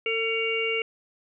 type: harmonic tone with a mistuned harmonic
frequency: 450 Hz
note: A4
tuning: 39 cents sharp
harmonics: 1 / 3 / 5 / 6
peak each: -28 / -39 / -28 / -29 dBFS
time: 0.06-0.82 s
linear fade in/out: 2 ms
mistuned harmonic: 6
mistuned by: +59 cents
effects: none